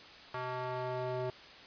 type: tone with band-pass filter sweep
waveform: square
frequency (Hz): 126.8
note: B2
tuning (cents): +46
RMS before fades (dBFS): -37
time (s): 0.34-1.3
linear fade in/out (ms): 2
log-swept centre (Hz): 1100 to 540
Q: 1.5
effects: white hiss -52 dBFS RMS until 1.66 s + resampled to 11025 Hz